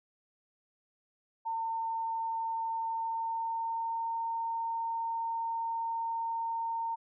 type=tone with pitch glide; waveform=sine; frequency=906 to 914.9 Hz; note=A#5 to A#5; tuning=-50 to -33 cents; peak=-31 dBFS; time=1.45-6.96 s; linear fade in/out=20 ms; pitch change=+17 cents; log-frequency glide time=2.85-4.15 s; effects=none